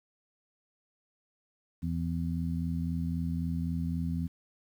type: harmonic tone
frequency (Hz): 83.8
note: E2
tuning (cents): +29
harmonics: 1 / 2 / 3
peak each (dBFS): -34 / -32 / -36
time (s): 1.82-4.28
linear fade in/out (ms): 20
effects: 10-bit